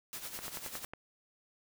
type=noise with tremolo; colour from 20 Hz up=white; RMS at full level=-41 dBFS; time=0.13-0.85 s; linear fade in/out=0 ms; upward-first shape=sine; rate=10 Hz; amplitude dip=65%
type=click train; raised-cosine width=0.5 ms; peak=-27 dBFS; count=7; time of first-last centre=0.39-0.935 s; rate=11 Hz
effects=none